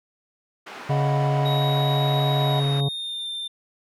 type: band-pass noise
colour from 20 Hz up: white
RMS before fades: -39 dBFS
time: 0.66-2.81 s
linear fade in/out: 10 ms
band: 260 to 1900 Hz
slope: 12 dB/octave
type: harmonic tone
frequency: 140 Hz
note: C#3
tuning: 18 cents sharp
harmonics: 1 / 2 / 3 / 4 / 5 / 6 / 7 / 8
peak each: -20 / -37 / -31 / -41 / -34 / -44 / -47 / -47 dBFS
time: 0.89-2.89 s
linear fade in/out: 10 ms
type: chord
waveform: triangle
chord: B major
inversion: first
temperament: equal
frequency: 622.3 / 740 / 987.8 Hz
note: D#5 / F#5 / B5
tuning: 0 / 0 / 0 cents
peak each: -27 / -27 / -30 dBFS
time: 0.89-2.61 s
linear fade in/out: 20 ms
type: tone with pitch glide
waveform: triangle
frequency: 3800 to 3589 Hz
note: A#7 to A7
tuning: +33 to +34 cents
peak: -27 dBFS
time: 1.45-3.48 s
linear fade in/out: 10 ms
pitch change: -99 cents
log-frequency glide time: 2.42-3.27 s
effects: none